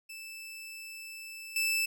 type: tone with level steps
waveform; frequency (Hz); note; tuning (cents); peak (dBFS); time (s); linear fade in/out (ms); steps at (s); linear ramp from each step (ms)
sawtooth; 2637; E7; 0; -39 / -24; 0.09-1.86; 10; 1.56; 2
effects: none